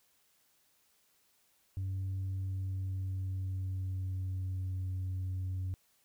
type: tone with pitch glide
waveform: sine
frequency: 95.4 to 92.95 Hz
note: G2 to F#2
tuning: -47 to +8 cents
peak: -31 dBFS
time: 1.77-5.74 s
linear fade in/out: 0 ms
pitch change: -45 cents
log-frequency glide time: 2.25-4.93 s
effects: tanh soft clip ceiling -32 dBFS + white hiss -71 dBFS RMS until 6.04 s